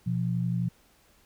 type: tone pair together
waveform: sine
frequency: 122.5 / 174.31 Hz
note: B2 / F3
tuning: -14 / -3 cents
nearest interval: tritone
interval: 611 cents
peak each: -28 dBFS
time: 0.06-0.69 s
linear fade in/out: 10 ms
effects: pink hiss -62 dBFS RMS until 1.25 s